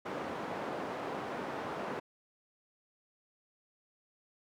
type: band-pass noise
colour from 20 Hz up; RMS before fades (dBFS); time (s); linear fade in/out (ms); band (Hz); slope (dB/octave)
white; -39; 0.05-2; 10; 190 to 870; 12
effects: none